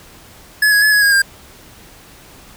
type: tone with pitch steps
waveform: square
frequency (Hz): 1704 / 1664 / 1712 / 1675 / 1636 / 1601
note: G#6 / G#6 / A6 / G#6 / G#6 / G6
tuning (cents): +44 / +3 / -48 / +14 / -26 / +36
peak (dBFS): -10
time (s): 0.62-1.22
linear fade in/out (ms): 5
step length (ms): 100
effects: pink hiss -42 dBFS RMS until 2.56 s